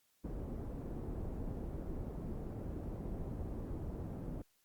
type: low-pass noise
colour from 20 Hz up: pink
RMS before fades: -42 dBFS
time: 0.24-4.42 s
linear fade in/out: 5 ms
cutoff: 420 Hz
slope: 12 dB/octave
effects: white hiss -75 dBFS RMS until 4.64 s + Opus 48 kbps